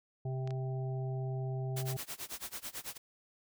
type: harmonic tone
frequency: 130.81 Hz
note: C3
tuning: in tune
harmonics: 1 / 3 / 5 / 6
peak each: -34 / -44 / -48 / -50 dBFS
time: 0.25-1.97 s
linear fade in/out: 5 ms
type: clicks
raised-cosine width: 0.2 ms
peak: -31 dBFS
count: 2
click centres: 0.475 / 0.507 s
type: noise with tremolo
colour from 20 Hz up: white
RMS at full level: -40 dBFS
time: 1.76-2.98 s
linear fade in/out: 10 ms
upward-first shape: sine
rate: 9.1 Hz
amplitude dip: 95%
effects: none